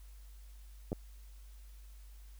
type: clicks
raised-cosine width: 2 ms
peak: -23 dBFS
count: 2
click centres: 0.919 / 0.929 s
effects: added 50 Hz sine -50 dBFS peak until 2.39 s + white hiss -66 dBFS RMS until 2.39 s